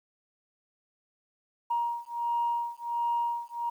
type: beating tone pair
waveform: sine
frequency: 943 / 944.4 Hz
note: A#5 / A#5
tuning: +20 / +22 cents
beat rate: 1.4 Hz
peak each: -30 dBFS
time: 1.7-3.7 s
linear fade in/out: 10 ms
effects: tanh soft clip ceiling -20 dBFS + 10-bit